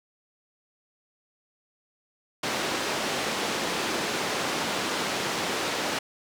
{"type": "band-pass noise", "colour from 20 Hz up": "pink", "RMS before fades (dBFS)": -29, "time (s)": [2.43, 5.99], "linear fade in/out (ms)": 5, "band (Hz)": [270, 6100], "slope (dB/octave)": 12, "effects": []}